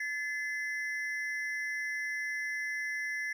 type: ring-modulated tone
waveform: triangle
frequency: 1885 Hz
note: A#6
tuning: 19 cents sharp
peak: -28 dBFS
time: 0-3.33 s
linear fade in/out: 5 ms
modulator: 156 Hz
effects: none